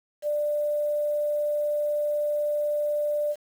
sine tone with quantisation, 592 Hz, D5, 14 cents sharp, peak -23 dBFS, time 0.22-3.36 s, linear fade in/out 50 ms, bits 8, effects none

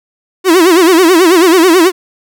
45% pulse tone with vibrato, 349.2 Hz, F4, in tune, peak -4 dBFS, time 0.44-1.92 s, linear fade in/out 50 ms, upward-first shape sine, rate 9.2 Hz, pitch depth 160 cents each way, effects none

